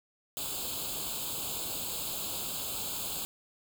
white noise with comb filter, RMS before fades -36 dBFS, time 0.37-3.25 s, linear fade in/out 0 ms, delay 0.26 ms, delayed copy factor +1, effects none

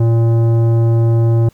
sine tone with tanh clipping, 115.2 Hz, A#2, 20 cents flat, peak -11 dBFS, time 0-1.49 s, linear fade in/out 5 ms, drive 13 dB, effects pink hiss -53 dBFS RMS until 1.53 s

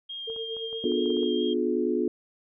sine tone with vibrato, 3223 Hz, G7, 47 cents sharp, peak -34 dBFS, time 0.09-1.54 s, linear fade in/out 10 ms, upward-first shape sine, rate 4.6 Hz, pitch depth 12 cents each way
sine tone with tremolo, 451.5 Hz, A4, 45 cents sharp, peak -31 dBFS, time 0.27-1.27 s, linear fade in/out 10 ms, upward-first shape sine, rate 8.7 Hz, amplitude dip 65%
clicks, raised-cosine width 1 ms, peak -35 dBFS, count 9, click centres 0.3 / 0.363 / 0.567 / 0.729 / 0.919 / 1.058 / 1.103 / 1.168 / 1.232 s
sine chord, B diminished seventh, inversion none, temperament just, 246.9 / 296.3 / 355.6 / 426.7 Hz, B3 / D4 / F4 / Ab4, 0 / +15 / +31 / +47 cents, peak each -29 / -31 / -27 / -29 dBFS, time 0.84-2.08 s, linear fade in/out 2 ms
effects none

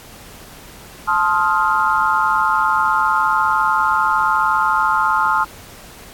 sine chord, F dominant seventh, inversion first, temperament just, 873.1 / 1047.7 / 1257.2 / 1396.9 Hz, A5 / C6 / Eb6 / F6, -14 / +2 / +18 / 0 cents, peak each -19 dBFS, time 1.07-5.45 s, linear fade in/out 20 ms, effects pink hiss -40 dBFS RMS until 6.13 s + AAC 64 kbps

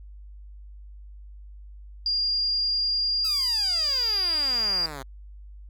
sine tone, 4810 Hz, D8, 41 cents sharp, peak -22 dBFS, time 2.06-4.86 s, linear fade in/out 2 ms
5% pulse exponential sweep, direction down, 1338 to 130 Hz, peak -24 dBFS, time 3.24-5.03 s, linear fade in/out 10 ms
effects added 50 Hz sine -41 dBFS peak until 5.69 s

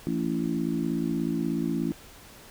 harmonic tone with a mistuned harmonic, 56.6 Hz, A1, 50 cents sharp, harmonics 3 / 4 / 5 / 6, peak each -31 / -30 / -30 / -32 dBFS, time 0.07-1.92 s, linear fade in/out 0 ms, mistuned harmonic 6, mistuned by -26 cents, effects pink hiss -49 dBFS RMS until 2.5 s

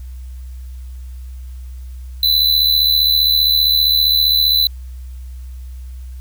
square tone with amplitude modulation, 4000 Hz, B7, 21 cents sharp, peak -9 dBFS, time 2.23-4.67 s, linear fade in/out 2 ms, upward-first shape sine, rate 75.2 Hz, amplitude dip 60%, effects added 63 Hz sine -28 dBFS peak until 6.2 s + white hiss -53 dBFS RMS until 6.2 s

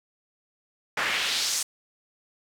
pink noise with band-pass filter sweep, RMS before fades -27 dBFS, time 0.97-1.63 s, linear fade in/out 5 ms, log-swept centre 1600 to 7700 Hz, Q 1.6, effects none

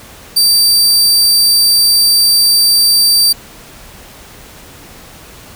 sawtooth tone, 4659 Hz, D8, 15 cents flat, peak -4 dBFS, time 0.36-3.33 s, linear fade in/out 10 ms, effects pink hiss -36 dBFS RMS until 5.55 s

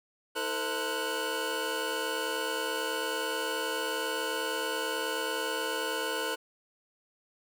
25% pulse tone cluster, 322.1 / 448.7 / 518 / 1473 Hz, E4 / A4 / C5 / F#6, -40 / +34 / -17 / -8 cents, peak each -37 / -31 / -33 / -31 dBFS, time 0.35-6.36 s, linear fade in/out 20 ms, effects none

